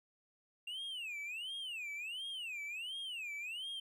triangle tone with vibrato, 2734 Hz, F7, 37 cents flat, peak -39 dBFS, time 0.67-3.8 s, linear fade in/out 5 ms, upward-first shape sine, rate 1.4 Hz, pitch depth 300 cents each way, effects none

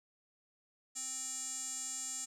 square tone with band-pass filter, 261.6 Hz, C4, in tune, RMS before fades -41 dBFS, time 0.95-2.26 s, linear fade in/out 20 ms, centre 7400 Hz, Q 8.5, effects none

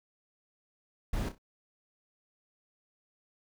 brown noise with echo, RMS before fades -32 dBFS, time 1.13-1.29 s, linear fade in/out 5 ms, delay 31 ms, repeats 3, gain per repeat -10 dB, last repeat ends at 1.383 s, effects none

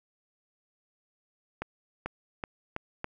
accelerating click train, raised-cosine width 0.5 ms, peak -18 dBFS, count 5, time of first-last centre 1.62-3.044 s, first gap 440 ms, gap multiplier 0.86, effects none

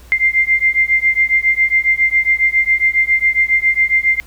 sine beating tone pair, 2093 / 2100.3 Hz, C7 / C7, 0 / +6 cents, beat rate 7.3 Hz, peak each -14 dBFS, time 0.12-4.2 s, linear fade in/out 0 ms, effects added 60 Hz sine -39 dBFS peak until 4.26 s + pink hiss -46 dBFS RMS until 4.26 s

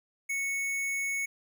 square tone, 2211 Hz, C#7, 5 cents flat, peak -30 dBFS, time 0.29-1.26 s, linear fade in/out 10 ms, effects none

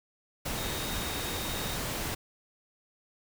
sine tone in noise, 3723 Hz, A#7, 3 cents flat, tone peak -41 dBFS, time 0.57-1.76 s, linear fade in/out 10 ms, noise pink, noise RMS -34 dBFS, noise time 0.45-2.15 s, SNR -10 dB, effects none

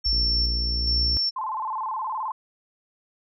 sine tone with tremolo, 5420 Hz, E8, 47 cents sharp, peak -21 dBFS, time 0.04-1.31 s, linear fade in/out 20 ms, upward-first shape square, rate 1.2 Hz, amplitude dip 40%
sine exponential sweep, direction up, 51.91 to 64.4 Hz, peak -24 dBFS, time 0.06-1.17 s, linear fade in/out 0 ms
click train, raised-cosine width 3 ms, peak -27 dBFS, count 62, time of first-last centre 0.13-1.166 s, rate 58.9 Hz
sine tone with vibrato, 954 Hz, A#5, 40 cents sharp, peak -26 dBFS, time 1.36-2.32 s, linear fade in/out 5 ms, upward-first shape square, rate 19 Hz, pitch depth 150 cents each way
effects none

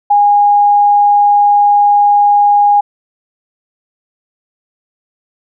sine tone, 820 Hz, G#5, 22 cents flat, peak -5 dBFS, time 0.1-2.81 s, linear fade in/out 10 ms, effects none

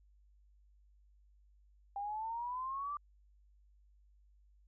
sine exponential sweep, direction up, 794 to 1185 Hz, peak -37 dBFS, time 1.96-2.97 s, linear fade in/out 2 ms, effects added 50 Hz sine -63 dBFS peak until 4.67 s

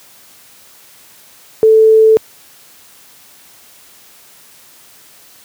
sine tone, 440 Hz, A4, in tune, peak -4 dBFS, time 1.63-2.17 s, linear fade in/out 0 ms, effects white hiss -43 dBFS RMS until 5.44 s + high-pass 80 Hz 12 dB/octave

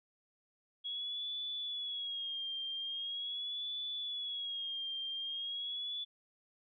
sine tone with vibrato, 3322 Hz, G#7, in tune, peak -37 dBFS, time 0.84-6.05 s, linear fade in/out 20 ms, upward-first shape sine, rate 0.42 Hz, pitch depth 74 cents each way, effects none

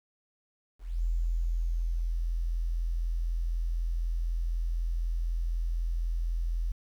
sine tone with ADSR envelope, 42 Hz, E1, 33 cents sharp, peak -25 dBFS, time 0.79-6.72 s, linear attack 240 ms, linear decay 1100 ms, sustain -2 dB, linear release 6 ms, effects 10-bit

